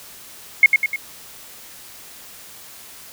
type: tone with echo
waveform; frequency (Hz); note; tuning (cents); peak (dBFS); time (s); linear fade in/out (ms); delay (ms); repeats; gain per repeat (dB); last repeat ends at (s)
sine; 2167; C#7; -40; -5; 0.63-0.66; 2; 100; 3; -5; 0.96
effects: white hiss -41 dBFS RMS until 3.12 s